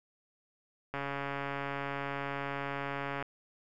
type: click train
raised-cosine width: 0.5 ms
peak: -21 dBFS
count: 321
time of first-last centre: 0.94-3.226 s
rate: 140 Hz
effects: none